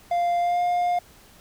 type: tone with pitch glide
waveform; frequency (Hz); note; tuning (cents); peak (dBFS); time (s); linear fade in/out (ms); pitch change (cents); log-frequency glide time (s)
triangle; 697 to 708; F5 to F5; -4 to +23; -18; 0.11-0.99; 5; +27; 0.39-0.61
effects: pink hiss -52 dBFS RMS until 1.4 s